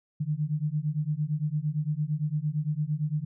sine beating tone pair, 146.83 / 155.63 Hz, D3 / D#3, 0 / +1 cents, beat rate 8.8 Hz, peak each -29 dBFS, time 0.2-3.25 s, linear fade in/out 10 ms, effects none

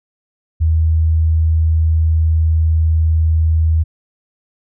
sine tone, 80.1 Hz, E2, 49 cents flat, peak -10 dBFS, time 0.6-3.84 s, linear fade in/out 20 ms, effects none

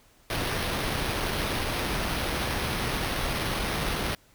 pink noise with sample-and-hold, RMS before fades -29 dBFS, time 0.3-4.15 s, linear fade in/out 2 ms, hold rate 7350 Hz, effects pink hiss -60 dBFS RMS until 4.34 s

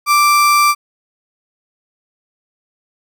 35% pulse tone, 1174.7 Hz, D6, in tune, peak -7 dBFS, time 0.06-0.75 s, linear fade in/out 50 ms, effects none

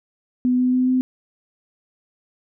sine tone with pitch steps, 250 / 252 / 254.1 / 256.1 Hz, B3 / B3 / B3 / C4, +21 / +35 / +49 / -37 cents, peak -15 dBFS, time 0.45-1.01 s, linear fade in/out 0 ms, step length 140 ms, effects none

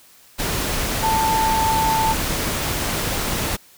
sine tone in noise, 887 Hz, A5, 14 cents sharp, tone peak -17 dBFS, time 1.02-2.14 s, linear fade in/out 20 ms, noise pink, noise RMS -23 dBFS, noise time 0.38-3.57 s, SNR +3 dB, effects white hiss -50 dBFS RMS until 3.77 s

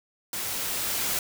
white noise with level ramp, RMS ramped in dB -32 to -27 dBFS, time 0.33-1.19 s, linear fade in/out 2 ms, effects none

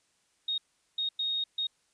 sine tone bursts at uneven times, 3729 Hz, A#7, in tune, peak -28 dBFS, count 4, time 0.48-0.58 / 0.98-1.09 / 1.19-1.44 / 1.58-1.67 s, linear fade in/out 5 ms, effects white hiss -71 dBFS RMS until 1.93 s + resampled to 22050 Hz

